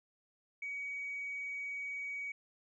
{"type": "tone", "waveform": "sine", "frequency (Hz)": 2259, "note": "C#7", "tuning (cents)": 32, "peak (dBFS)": -37, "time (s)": [0.62, 2.32], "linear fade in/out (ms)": 5, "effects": ["tanh soft clip ceiling -33 dBFS"]}